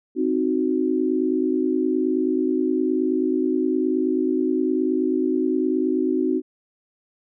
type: chord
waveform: sine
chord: C diminished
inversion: none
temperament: equal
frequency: 261.6 / 311.1 / 370 Hz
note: C4 / Eb4 / Gb4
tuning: 0 / 0 / 0 cents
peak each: -23 dBFS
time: 0.15-6.42 s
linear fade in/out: 50 ms
effects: none